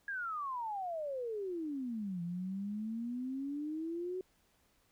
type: exponential two-way sweep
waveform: sine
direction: down then up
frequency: 1661.2 to 169.5 to 375.6 Hz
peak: -36 dBFS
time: 0.08-4.21 s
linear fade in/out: 2 ms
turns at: 2.22 s
effects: pink hiss -72 dBFS RMS until 4.91 s